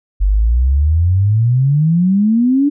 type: exponential sweep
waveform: sine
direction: up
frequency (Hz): 46.25 to 294.7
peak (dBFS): -9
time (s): 0.2-2.7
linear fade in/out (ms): 20
effects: none